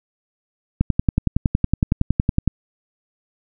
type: click train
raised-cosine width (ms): 5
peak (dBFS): -3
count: 19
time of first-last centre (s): 0.81-2.477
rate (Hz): 10.8
effects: none